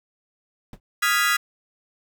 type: noise with exponential decay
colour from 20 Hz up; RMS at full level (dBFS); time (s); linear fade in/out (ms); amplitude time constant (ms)
brown; -31; 0.73-0.8; 2; 15
type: chord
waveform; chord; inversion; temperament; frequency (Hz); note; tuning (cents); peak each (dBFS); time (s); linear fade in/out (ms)
35% pulse; F half-diminished seventh; third; equal; 1244.5 / 1396.9 / 1661.2 / 1975.5; Eb6 / F6 / Ab6 / Cb7; 0 / 0 / 0 / 0; -23 / -22 / -23 / -22; 1.02-1.37; 10
effects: none